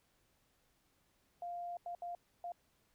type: tone bursts at uneven times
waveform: sine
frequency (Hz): 698.5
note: F5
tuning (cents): 0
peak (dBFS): -40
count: 4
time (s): 1.42-1.77 / 1.86-1.95 / 2.02-2.15 / 2.44-2.52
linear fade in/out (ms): 2
effects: pink hiss -75 dBFS RMS until 2.94 s